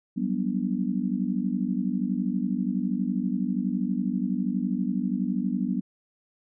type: chord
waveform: sine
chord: G major seventh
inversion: third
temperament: just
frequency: 183.75 / 196 / 245 / 294 Hz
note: F#3 / G3 / B3 / D4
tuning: -12 / 0 / -14 / +2 cents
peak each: -30 / -29 / -28 / -34 dBFS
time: 0.16-5.81 s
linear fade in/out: 20 ms
effects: none